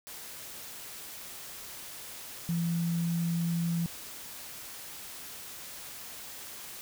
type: tone in noise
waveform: sine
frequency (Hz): 169.3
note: E3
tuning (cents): +46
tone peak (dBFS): -27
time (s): 2.49-3.86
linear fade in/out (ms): 0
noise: white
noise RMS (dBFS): -44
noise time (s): 0.07-6.81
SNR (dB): +14
effects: none